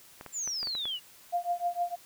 clicks, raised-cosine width 0.5 ms, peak -27 dBFS, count 7, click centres 0.211 / 0.263 / 0.476 / 0.63 / 0.672 / 0.752 / 0.855 s
sine exponential sweep, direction down, 7459 to 2794 Hz, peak -31 dBFS, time 0.32-1 s, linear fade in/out 50 ms
sine tone with tremolo, 700 Hz, F5, 4 cents sharp, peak -24 dBFS, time 1.32-1.96 s, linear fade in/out 20 ms, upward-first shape triangle, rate 6.5 Hz, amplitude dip 100%
effects white hiss -55 dBFS RMS until 2.05 s

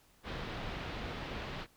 pink low-pass noise, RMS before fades -41 dBFS, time 0.23-1.67 s, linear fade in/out 50 ms, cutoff 3900 Hz, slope 24 dB/octave, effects pink hiss -66 dBFS RMS until 1.76 s

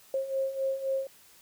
sine beating tone pair, 534 / 537.8 Hz, C5 / C5, +35 / +47 cents, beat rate 3.8 Hz, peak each -34 / -29 dBFS, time 0.14-1.07 s, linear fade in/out 2 ms, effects white hiss -57 dBFS RMS until 1.41 s

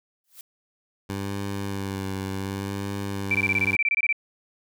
blue noise with exponential growth, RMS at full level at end -39 dBFS, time 0.24-0.41 s, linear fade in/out 1 ms, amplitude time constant 36 ms
15% pulse tone with vibrato, 98 Hz, G2, in tune, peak -22 dBFS, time 1.09-3.76 s, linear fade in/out 10 ms, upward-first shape sine, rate 0.68 Hz, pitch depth 34 cents each way
sine tone bursts, 2338 Hz, D7, 8 cents flat, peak -19 dBFS, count 14, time 3.31-4.127 s, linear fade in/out 2 ms, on 37 ms, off 23 ms
effects none

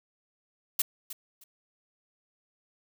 blue noise with echo, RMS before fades -25 dBFS, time 0.79-0.82 s, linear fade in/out 5 ms, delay 310 ms, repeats 2, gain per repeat -14 dB, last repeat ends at 1.44 s, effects none

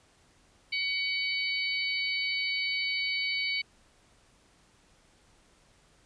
harmonic tone with a mistuned harmonic, 751 Hz, F#5, 26 cents sharp, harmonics 3 / 4 / 5 / 6, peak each -30 / -37 / -40 / -34 dBFS, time 0.72-3.62 s, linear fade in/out 10 ms, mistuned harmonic 5, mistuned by +54 cents, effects pink hiss -63 dBFS RMS until 6.05 s + resampled to 22050 Hz

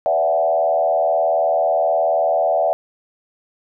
sine tone with frequency modulation, 660 Hz, E5, 2 cents sharp, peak -14 dBFS, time 0.06-2.73 s, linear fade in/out 0 ms, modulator 78.7 Hz, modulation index 1.3, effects none

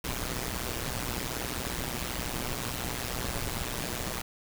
pink noise with amplitude modulation, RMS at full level -30 dBFS, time 0.04-4.22 s, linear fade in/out 5 ms, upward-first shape sine, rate 123 Hz, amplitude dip 90%, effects none

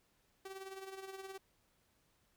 sawtooth tone with tremolo, 385.2 Hz, G4, 30 cents flat, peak -40 dBFS, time 0.45-1.38 s, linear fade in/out 5 ms, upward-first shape sine, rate 19 Hz, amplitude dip 60%, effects pink hiss -75 dBFS RMS until 2.36 s

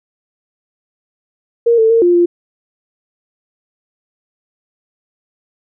sine tone with pitch steps, 468.1 / 445.4 / 457.9 / 351.1 / 347.4 Hz, A#4 / A4 / A#4 / F4 / F4, +7 / +21 / -31 / +9 / -9 cents, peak -7 dBFS, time 1.66-2.26 s, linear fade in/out 10 ms, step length 120 ms, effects none

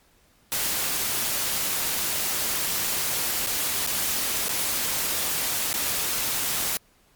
white noise with dropouts, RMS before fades -26 dBFS, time 0.52-6.77 s, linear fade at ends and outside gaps 0 ms, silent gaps 3.463-3.47 / 3.865-3.873 / 4.484-4.492 / 5.73-5.74 s, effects pink hiss -61 dBFS RMS until 7.15 s + MP3 96 kbps

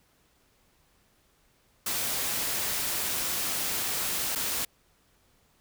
white noise with dropouts, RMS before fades -30 dBFS, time 1.86-4.65 s, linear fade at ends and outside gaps 5 ms, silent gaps 4.352-4.357 s, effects pink hiss -66 dBFS RMS until 5.6 s

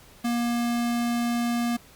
square tone, 237.4 Hz, A#3, 32 cents sharp, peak -24 dBFS, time 0.24-1.77 s, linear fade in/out 10 ms, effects pink hiss -52 dBFS RMS until 1.95 s + Opus 48 kbps

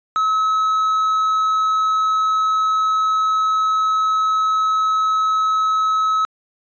triangle tone, 1288 Hz, E6, 41 cents flat, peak -13 dBFS, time 0.16-6.25 s, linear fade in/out 0 ms, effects resampled to 16000 Hz

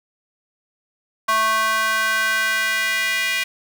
square tone with high-pass filter sweep, 220 Hz, A3, in tune, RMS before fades -20 dBFS, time 1.28-3.44 s, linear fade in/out 10 ms, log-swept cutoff 1100 to 2200 Hz, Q 3.2, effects none

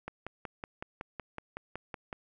click train, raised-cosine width 0.5 ms, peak -23 dBFS, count 12, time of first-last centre 0.08-2.128 s, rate 5.37 Hz, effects none

